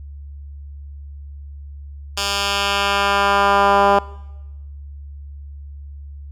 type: tone with band-pass filter sweep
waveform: 10% pulse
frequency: 200 Hz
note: G3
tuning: 35 cents sharp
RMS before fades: -17 dBFS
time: 2.17-3.99 s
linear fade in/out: 5 ms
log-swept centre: 4900 to 760 Hz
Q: 0.98
effects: noise-tail reverb RT60 1.0 s tail -21 dB re dry + added 71 Hz sine -32 dBFS peak until 6.31 s